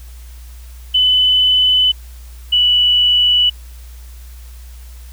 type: tone pair in turn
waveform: sine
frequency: 3009 / 2956 Hz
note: F#7 / F#7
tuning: +28 / -2 cents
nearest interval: unison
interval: 30 cents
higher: first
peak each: -9 dBFS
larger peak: neither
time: 0.94-1.92 / 2.52-3.5 s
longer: neither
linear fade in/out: 10 ms
effects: added 60 Hz sine -32 dBFS peak until 5.12 s + white hiss -46 dBFS RMS until 5.12 s